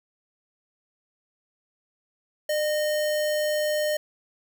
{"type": "tone with sample-and-hold", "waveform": "sine", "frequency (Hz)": 604, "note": "D5", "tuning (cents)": 48, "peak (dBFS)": -22, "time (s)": [2.49, 3.97], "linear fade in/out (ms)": 5, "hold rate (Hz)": 2450, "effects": []}